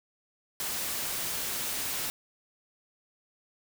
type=noise; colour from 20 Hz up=white; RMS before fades=-33 dBFS; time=0.6-2.1 s; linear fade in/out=0 ms; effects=none